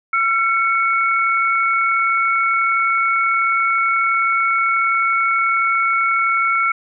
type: tone pair together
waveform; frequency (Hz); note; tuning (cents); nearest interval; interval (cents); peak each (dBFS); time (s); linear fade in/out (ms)
sine; 1355.6 / 2217; E6 / C#7; +48 / 0; major sixth; 852; -16 / -18; 0.13-6.72; 5
effects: none